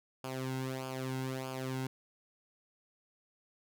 sawtooth tone with flanger, 130.81 Hz, C3, in tune, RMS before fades -38 dBFS, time 0.24-1.87 s, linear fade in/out 2 ms, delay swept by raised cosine 0.51 to 1.71 ms, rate 1.6 Hz, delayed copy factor -0.75, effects none

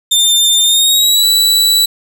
sawtooth tone with pitch glide, 3597 to 3945 Hz, A7 to B7, +37 to -3 cents, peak -5 dBFS, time 0.11-1.86 s, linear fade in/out 10 ms, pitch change +160 cents, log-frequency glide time 0.62-1.24 s, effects none

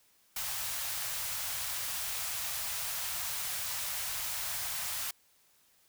white band-stop noise, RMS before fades -36 dBFS, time 0.36-5.11 s, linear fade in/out 5 ms, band 140 to 640 Hz, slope 24 dB/octave, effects white hiss -67 dBFS RMS until 5.88 s

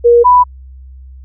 sine tone pair in turn, 475.1 / 990.3 Hz, A#4 / B5, +33 / +4 cents, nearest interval octave + minor second, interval 1271 cents, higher second, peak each -3 dBFS, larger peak neither, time 0.04-0.24 / 0.24-0.44 s, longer neither, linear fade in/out 20 ms, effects added 65 Hz sine -31 dBFS peak until 1.24 s

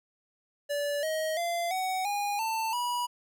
square tone with pitch steps, 578 / 630.3 / 687.4 / 749.6 / 817.4 / 891.4 / 972.1 Hz, D5 / D#5 / F5 / F#5 / G#5 / A5 / B5, -28 / +22 / -28 / +22 / -28 / +22 / -28 cents, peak -29 dBFS, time 0.69-3.07 s, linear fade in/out 20 ms, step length 340 ms, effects none

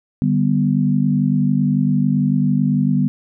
sine chord, G major, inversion second, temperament equal with one note detuned, 148.88 / 196 / 246.9 Hz, D3 / G3 / B3, +24 / 0 / 0 cents, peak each -18 dBFS, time 0.22-3.08 s, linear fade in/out 0 ms, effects none

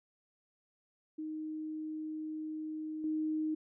sine tone with level steps, 311.1 Hz, D#4, in tune, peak -37 / -31 dBFS, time 1.18-3.55 s, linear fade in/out 10 ms, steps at 3.04 s, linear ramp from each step 2 ms, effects none

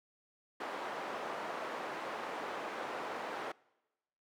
white band-pass noise, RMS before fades -41 dBFS, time 0.6-3.52 s, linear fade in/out 5 ms, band 370 to 1100 Hz, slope 12 dB/octave, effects noise-tail reverb RT60 1.0 s tail -24 dB re dry

